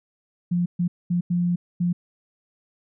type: tone bursts at uneven times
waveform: sine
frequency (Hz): 175.3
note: F3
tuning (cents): +7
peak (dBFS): -19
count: 5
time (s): 0.51-0.66 / 0.79-0.88 / 1.1-1.21 / 1.3-1.56 / 1.8-1.93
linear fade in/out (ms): 10
effects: none